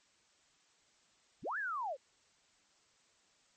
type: linear two-way sweep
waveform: sine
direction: up then down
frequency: 43.26 to 1760 to 482.2 Hz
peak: -35 dBFS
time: 1.42-1.97 s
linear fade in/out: 50 ms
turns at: 1.58 s
effects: white hiss -70 dBFS RMS until 3.56 s + MP3 32 kbps